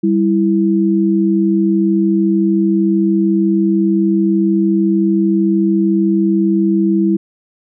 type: tone pair together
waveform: sine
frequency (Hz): 196.15 / 329.6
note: G3 / E4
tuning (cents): +1 / 0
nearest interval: major sixth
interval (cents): 899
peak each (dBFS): -13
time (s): 0.03-7.17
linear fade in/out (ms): 10
effects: none